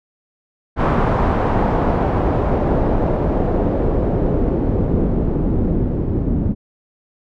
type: noise with low-pass filter sweep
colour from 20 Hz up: pink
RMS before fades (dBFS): -17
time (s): 0.76-6.55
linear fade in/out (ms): 50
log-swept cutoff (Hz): 1100 to 270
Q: 1.2
effects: none